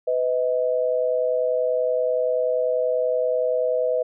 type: tone pair together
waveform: sine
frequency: 501.6 / 632 Hz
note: B4 / D#5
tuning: +27 / +27 cents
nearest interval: major third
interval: 400 cents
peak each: -21 / -23 dBFS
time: 0.07-4.03 s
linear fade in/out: 10 ms
effects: none